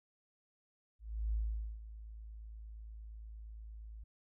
sine tone with ADSR envelope, 54.3 Hz, A1, 22 cents flat, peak -31 dBFS, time 0.99-4.04 s, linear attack 340 ms, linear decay 460 ms, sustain -15 dB, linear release 8 ms, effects none

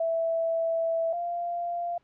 sine tone pair in turn, 659.3 / 693.1 Hz, E5 / F5, 0 / -13 cents, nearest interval minor second, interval 87 cents, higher second, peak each -24 / -28 dBFS, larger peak first, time 0-1.13 / 1.13-1.98 s, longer first, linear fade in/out 5 ms, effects pink hiss -68 dBFS RMS until 2.03 s + low-pass 3000 Hz 12 dB/octave

